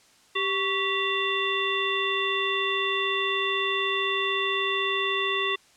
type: harmonic tone with a mistuned harmonic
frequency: 392 Hz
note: G4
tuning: in tune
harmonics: 1 / 3 / 5 / 7 / 9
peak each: -30 / -30 / -30 / -30 / -30 dBFS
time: 0.35-5.56 s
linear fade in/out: 10 ms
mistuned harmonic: 3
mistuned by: -82 cents
effects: white hiss -58 dBFS RMS until 5.76 s + low-pass 8000 Hz 12 dB/octave